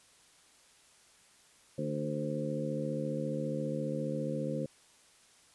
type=harmonic tone with a mistuned harmonic; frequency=74.7 Hz; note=D2; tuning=30 cents sharp; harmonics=2 / 3 / 4 / 5 / 6 / 7; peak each=-37 / -38 / -40 / -47 / -43 / -37 dBFS; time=1.78-4.66 s; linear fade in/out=5 ms; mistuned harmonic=5; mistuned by=-26 cents; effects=white hiss -62 dBFS RMS until 5.54 s + resampled to 24000 Hz